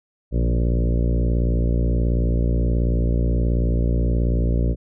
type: harmonic tone with a mistuned harmonic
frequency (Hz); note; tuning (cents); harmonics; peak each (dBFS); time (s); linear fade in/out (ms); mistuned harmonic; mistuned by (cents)
58.6; A#1; +10; 1 / 2 / 3 / 4 / 5 / 6 / 7 / 8 / 9 / 10; -18 / -24 / -28 / -30 / -32 / -34 / -35 / -36 / -37 / -38; 0.31-4.76; 50; 2; +41
effects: none